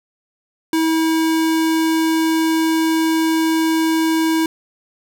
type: tone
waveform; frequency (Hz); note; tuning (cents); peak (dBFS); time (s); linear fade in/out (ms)
square; 322.2; E4; -39; -15; 0.73-4.46; 2
effects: none